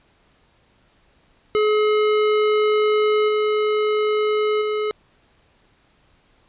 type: tone with level steps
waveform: square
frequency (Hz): 425.2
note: G#4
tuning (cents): +41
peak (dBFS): -16 / -18 / -21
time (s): 1.55-4.91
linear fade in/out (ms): 0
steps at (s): 3.28 / 4.61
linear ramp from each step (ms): 10
effects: pink hiss -59 dBFS RMS until 6.48 s + resampled to 8000 Hz